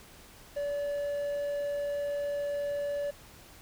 triangle tone, 575 Hz, D5, 37 cents flat, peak -28 dBFS, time 0.56-3.11 s, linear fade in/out 10 ms, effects pink hiss -53 dBFS RMS until 3.61 s

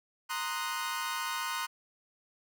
sawtooth chord, C half-diminished seventh, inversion third, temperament equal, 932.3 / 1046.5 / 1244.5 / 1480 Hz, Bb5 / C6 / Eb6 / Gb6, 0 / 0 / 0 / 0 cents, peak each -35 / -34 / -35 / -35 dBFS, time 0.29-1.67 s, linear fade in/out 20 ms, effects none

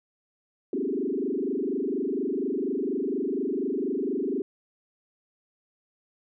sine tone with frequency modulation, 329.4 Hz, E4, 1 cent flat, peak -25 dBFS, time 0.73-4.42 s, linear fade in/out 2 ms, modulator 24.2 Hz, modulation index 3.6, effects none

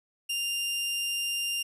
sawtooth tone, 2794 Hz, F7, in tune, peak -25 dBFS, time 0.29-1.63 s, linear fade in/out 10 ms, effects resampled to 32000 Hz

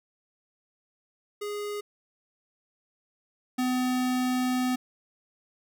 square tone pair in turn, 413.5 / 252.8 Hz, G#4 / B3, -8 / +41 cents, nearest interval major sixth, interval 851 cents, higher first, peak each -32 / -25 dBFS, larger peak second, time 1.41-1.81 / 3.58-4.76 s, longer second, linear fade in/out 10 ms, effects none

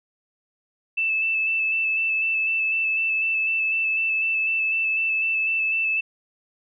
sine tone with vibrato, 2637 Hz, E7, in tune, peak -20 dBFS, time 0.97-6.01 s, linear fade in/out 10 ms, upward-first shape square, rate 4 Hz, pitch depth 15 cents each way, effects none

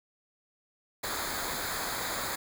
pink noise with comb filter, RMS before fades -34 dBFS, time 1.03-2.36 s, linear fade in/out 10 ms, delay 0.35 ms, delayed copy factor -0.75, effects none

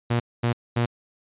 sawtooth tone bursts, 118.9 Hz, A#2, 35 cents sharp, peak -16 dBFS, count 3, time 0.1-0.86 s, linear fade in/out 10 ms, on 100 ms, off 230 ms, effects resampled to 8000 Hz

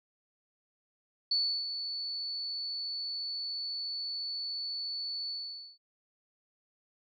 sine tone with ADSR envelope, 4457 Hz, C#8, 9 cents sharp, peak -25 dBFS, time 1.31-5.78 s, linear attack 6 ms, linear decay 330 ms, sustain -9 dB, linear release 490 ms, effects none

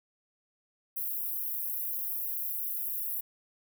pink high-pass noise, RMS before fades -34 dBFS, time 0.96-3.21 s, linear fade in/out 10 ms, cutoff 12000 Hz, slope 48 dB/octave, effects none

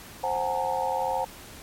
sine tone cluster, 526 / 741 / 834 / 915 Hz, C5 / F#5 / G#5 / A#5, +9 / +2 / +7 / -32 cents, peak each -30 dBFS, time 0.23-1.25 s, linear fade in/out 10 ms, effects pink hiss -45 dBFS RMS until 1.62 s + MP3 64 kbps

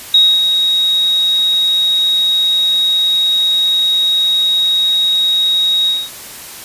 sine tone with ADSR envelope, 3782 Hz, A#7, 24 cents sharp, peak -4 dBFS, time 0.14-6.1 s, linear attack 4 ms, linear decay 250 ms, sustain -6 dB, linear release 220 ms, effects white hiss -31 dBFS RMS until 6.64 s + resampled to 32000 Hz

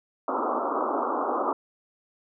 white band-pass noise, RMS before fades -27 dBFS, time 0.28-1.53 s, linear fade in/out 2 ms, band 240 to 1300 Hz, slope 96 dB/octave, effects none

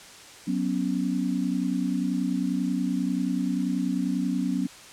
sine chord, F# suspended fourth, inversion none, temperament equal, 185 / 246.9 / 277.2 Hz, F#3 / B3 / C#4, 0 / 0 / 0 cents, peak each -28 dBFS, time 0.47-4.67 s, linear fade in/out 10 ms, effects white hiss -46 dBFS RMS until 4.92 s + low-pass 8000 Hz 12 dB/octave

